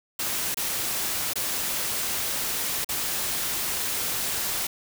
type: noise with dropouts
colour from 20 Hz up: white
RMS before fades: -28 dBFS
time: 0.19-4.67 s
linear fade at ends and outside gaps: 5 ms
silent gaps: 0.545-0.57 / 1.335-1.356 / 2.846-2.889 s
effects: none